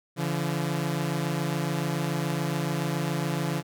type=tone pair together; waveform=sawtooth; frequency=143 / 170.06 Hz; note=D3 / F3; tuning=-46 / -46 cents; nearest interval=minor third; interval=300 cents; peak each=-25 dBFS; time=0.16-3.63 s; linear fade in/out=50 ms; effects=none